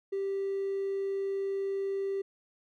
triangle tone with hard clipping, 392 Hz, G4, in tune, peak -30 dBFS, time 0.12-2.22 s, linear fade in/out 10 ms, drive 4 dB, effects none

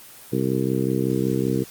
harmonic tone, 65.3 Hz, C2, 3 cents flat, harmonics 2 / 3 / 4 / 5 / 6 / 7, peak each -26 / -26 / -27 / -26 / -27 / -29 dBFS, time 0.32-1.64 s, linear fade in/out 10 ms, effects white hiss -44 dBFS RMS until 1.7 s + Opus 24 kbps

